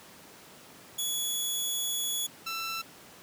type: tone pair in turn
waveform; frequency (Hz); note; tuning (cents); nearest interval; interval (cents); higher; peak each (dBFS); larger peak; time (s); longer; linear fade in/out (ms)
15% pulse; 3389 / 1336.8; G#7 / E6; +34 / +24; octave + major third; 1610; first; -22 / -26; first; 0.98-2.27 / 2.46-2.82; first; 10
effects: pink hiss -51 dBFS RMS until 3.22 s + high-pass 150 Hz 12 dB/octave